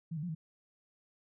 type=tone with pitch steps; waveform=sine; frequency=164.4 / 148.7 / 177.2 / 158.2 Hz; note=E3 / D3 / F3 / D#3; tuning=-4 / +22 / +25 / +29 cents; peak=-35 dBFS; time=0.11-0.35 s; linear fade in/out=10 ms; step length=60 ms; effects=none